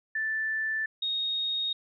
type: tone pair in turn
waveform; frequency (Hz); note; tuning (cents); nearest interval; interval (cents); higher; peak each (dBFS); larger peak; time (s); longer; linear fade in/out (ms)
sine; 1761 / 3731; A6 / A#7; +1 / +1; octave + minor second; 1300; second; -27; neither; 0.15-0.86 / 1.02-1.73; neither; 5
effects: none